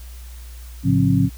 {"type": "tone cluster", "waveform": "sine", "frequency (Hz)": [109.5, 138.5, 178.6, 270], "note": ["A2", "C#3", "F3", "C#4"], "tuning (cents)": [-8, -1, 39, -45], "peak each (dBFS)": -19, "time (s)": [0.83, 1.3], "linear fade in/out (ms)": 50, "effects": ["added 60 Hz sine -34 dBFS peak until 1.37 s", "white hiss -47 dBFS RMS until 1.37 s"]}